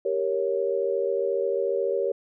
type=chord; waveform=sine; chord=G diminished; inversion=none; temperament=equal; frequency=392 / 466.2 / 554.4 Hz; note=G4 / Bb4 / Db5; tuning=0 / 0 / 0 cents; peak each=-27 dBFS; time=0.05-2.12 s; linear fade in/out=5 ms; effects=none